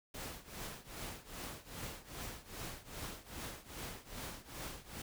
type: noise with tremolo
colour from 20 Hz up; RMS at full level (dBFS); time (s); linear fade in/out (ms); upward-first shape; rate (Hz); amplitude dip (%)
pink; -43; 0.14-5.02; 5; triangle; 2.5; 90
effects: none